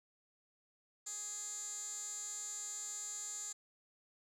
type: tone with band-pass filter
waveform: 15% pulse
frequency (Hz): 415.3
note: G#4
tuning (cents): 0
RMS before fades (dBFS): -44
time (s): 1.06-3.53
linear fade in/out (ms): 10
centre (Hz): 7300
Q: 8.4
effects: none